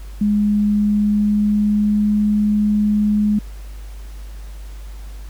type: tone with pitch glide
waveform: sine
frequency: 207.7 to 209.4 Hz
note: G#3 to G#3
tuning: 0 to +15 cents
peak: -13 dBFS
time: 0.21-3.39 s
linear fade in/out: 5 ms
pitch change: +15 cents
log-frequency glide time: 0.71-2.28 s
effects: added 50 Hz sine -30 dBFS peak until 5.29 s + pink hiss -47 dBFS RMS until 5.29 s